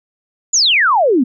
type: exponential sweep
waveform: sine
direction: down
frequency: 7250 to 230 Hz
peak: -9 dBFS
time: 0.53-1.24 s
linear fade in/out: 10 ms
effects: none